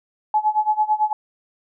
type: tone with tremolo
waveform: sine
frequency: 854 Hz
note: G#5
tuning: 48 cents sharp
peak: -13 dBFS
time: 0.34-1.13 s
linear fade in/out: 2 ms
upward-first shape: sine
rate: 9 Hz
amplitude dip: 90%
effects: none